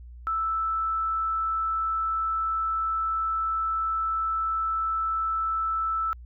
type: tone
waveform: sine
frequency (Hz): 1318.5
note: E6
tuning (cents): 0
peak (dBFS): -24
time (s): 0.27-6.13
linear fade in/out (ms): 0
effects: added 60 Hz sine -41 dBFS peak until 6.25 s